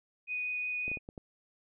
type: tone with vibrato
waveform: sine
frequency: 2483 Hz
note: D#7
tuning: 4 cents flat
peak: -32 dBFS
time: 0.27-0.99 s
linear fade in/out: 50 ms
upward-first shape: triangle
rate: 5.5 Hz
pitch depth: 8 cents each way
type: clicks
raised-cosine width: 2 ms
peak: -30 dBFS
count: 5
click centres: 0.88 / 0.916 / 0.972 / 1.089 / 1.178 s
effects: none